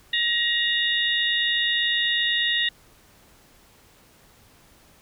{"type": "tone cluster", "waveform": "sine", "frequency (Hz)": [1889, 2843, 3546, 3757], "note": ["A#6", "F7", "A7", "A#7"], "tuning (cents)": [22, 30, 13, 13], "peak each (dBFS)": [-24, -27, -27, -26], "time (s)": [0.13, 2.69], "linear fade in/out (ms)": 5, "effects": ["pink hiss -55 dBFS RMS until 5.01 s"]}